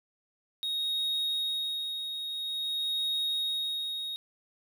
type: tone with tremolo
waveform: triangle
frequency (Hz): 3751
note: A#7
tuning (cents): +10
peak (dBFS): -26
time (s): 0.63-4.16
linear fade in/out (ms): 0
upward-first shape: sine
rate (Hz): 0.49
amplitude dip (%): 50
effects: none